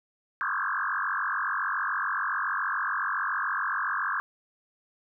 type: tone with frequency modulation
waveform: sine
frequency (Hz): 1349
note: E6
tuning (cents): +40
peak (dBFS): -26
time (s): 0.41-4.2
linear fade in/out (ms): 0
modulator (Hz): 47.1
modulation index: 6.8
effects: none